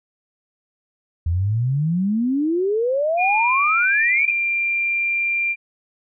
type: exponential sweep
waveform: sine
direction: up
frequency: 80.1 to 2500 Hz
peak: -17 dBFS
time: 1.26-4.31 s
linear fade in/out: 5 ms
type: tone with pitch glide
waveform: sine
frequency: 2428 to 2379 Hz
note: D#7 to D7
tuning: -43 to +22 cents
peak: -18 dBFS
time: 3.17-5.56 s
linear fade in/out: 50 ms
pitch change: -35 cents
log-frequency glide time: 3.28-3.59 s
effects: none